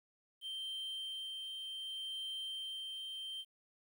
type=tone with tremolo; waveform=triangle; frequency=3136 Hz; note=G7; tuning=in tune; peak=-38 dBFS; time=0.41-3.45 s; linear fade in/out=50 ms; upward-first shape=sine; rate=0.66 Hz; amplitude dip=25%; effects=11-bit